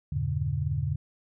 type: chord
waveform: sine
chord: E diminished seventh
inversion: none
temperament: just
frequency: 82.41 / 98.89 / 118.67 / 142.4 Hz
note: E2 / G2 / Bb2 / Db3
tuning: 0 / +16 / +31 / +47 cents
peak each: -32 / -33 / -33 / -29 dBFS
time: 0.12-0.96 s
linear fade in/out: 5 ms
effects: none